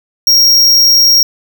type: tone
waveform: square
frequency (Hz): 5590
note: F8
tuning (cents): +1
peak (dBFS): -5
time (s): 0.27-1.23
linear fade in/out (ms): 2
effects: none